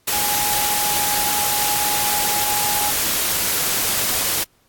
sine tone in noise, 830.6 Hz, G#5, in tune, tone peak -24 dBFS, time 0.12-2.91 s, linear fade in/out 10 ms, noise white, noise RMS -20 dBFS, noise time 0.07-4.44 s, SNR -7 dB, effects pink hiss -60 dBFS RMS until 4.68 s + AAC 64 kbps

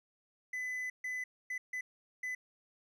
triangle tone bursts at uneven times, 2007 Hz, B6, 27 cents sharp, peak -34 dBFS, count 5, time 0.53-0.9 / 1.04-1.24 / 1.5-1.58 / 1.73-1.81 / 2.23-2.35 s, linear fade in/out 5 ms, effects none

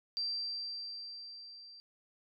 sine tone with level ramp, 4701 Hz, D8, 1 cent sharp, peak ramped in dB -32 to -51 dBFS, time 0.17-1.8 s, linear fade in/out 0 ms, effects none

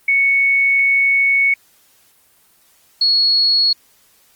sine tone pair in turn, 2217 / 4343 Hz, C#7 / C#8, 0 / -36 cents, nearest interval octave, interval 1164 cents, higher second, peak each -11 dBFS, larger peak neither, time 0.08-1.54 / 3.01-3.73 s, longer first, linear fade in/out 5 ms, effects white hiss -54 dBFS RMS until 4.35 s + Opus 24 kbps

